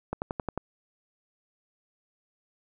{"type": "click train", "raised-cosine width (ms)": 1, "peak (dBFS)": -16, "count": 6, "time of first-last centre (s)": [0.13, 0.576], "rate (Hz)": 11.2, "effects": []}